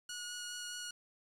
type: tone with vibrato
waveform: 10% pulse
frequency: 1450 Hz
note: F#6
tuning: 35 cents flat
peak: -32 dBFS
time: 0.09-0.91 s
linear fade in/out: 5 ms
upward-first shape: triangle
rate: 4.8 Hz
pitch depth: 10 cents each way
effects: low-pass 10000 Hz 12 dB/octave + 10-bit